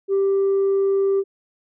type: tone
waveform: sine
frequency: 392 Hz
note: G4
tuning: in tune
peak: -14 dBFS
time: 0.08-1.24 s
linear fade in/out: 50 ms
effects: tanh soft clip ceiling -14 dBFS